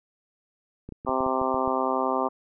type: clicks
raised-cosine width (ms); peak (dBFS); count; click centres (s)
3; -25; 9; 0.89 / 0.923 / 1.049 / 1.093 / 1.206 / 1.264 / 1.415 / 1.544 / 1.677
type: harmonic tone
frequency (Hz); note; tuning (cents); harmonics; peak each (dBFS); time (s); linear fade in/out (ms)
130.81; C3; 0; 2 / 3 / 4 / 5 / 6 / 7 / 8 / 9; -31 / -31 / -31 / -31 / -31 / -31 / -31 / -31; 1.06-2.29; 20
effects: none